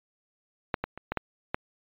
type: clicks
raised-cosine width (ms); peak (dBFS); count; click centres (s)
0.5; -10 / -14 / -25 / -14 / -12 / -12; 6; 0.742 / 0.84 / 0.976 / 1.12 / 1.173 / 1.545
effects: resampled to 8000 Hz